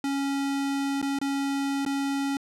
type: tone with dropouts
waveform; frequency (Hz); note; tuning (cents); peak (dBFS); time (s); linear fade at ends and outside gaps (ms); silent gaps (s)
square; 277.2; C#4; 0; -26; 0.04-2.37; 2; 1.016-1.026 / 1.188-1.214 / 1.851-1.862
effects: low-pass 10000 Hz 12 dB/octave